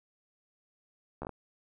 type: slowing click train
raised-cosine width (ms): 1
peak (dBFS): -24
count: 5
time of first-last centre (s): 1.22-1.293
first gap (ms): 13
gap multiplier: 1.23
effects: none